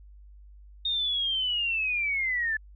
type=linear sweep; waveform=sine; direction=down; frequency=3704 to 1723 Hz; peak=-25 dBFS; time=0.85-2.57 s; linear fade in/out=5 ms; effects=added 50 Hz sine -47 dBFS peak until 2.75 s